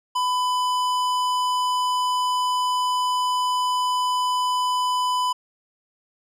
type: tone with tanh clipping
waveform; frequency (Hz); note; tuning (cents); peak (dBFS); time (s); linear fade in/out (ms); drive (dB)
sine; 1000; B5; +21; -22; 0.15-5.33; 10; 17
effects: none